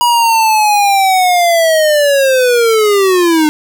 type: linear sweep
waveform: square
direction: down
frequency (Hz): 969 to 300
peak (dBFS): -8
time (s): 0.01-3.49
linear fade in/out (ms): 0
effects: none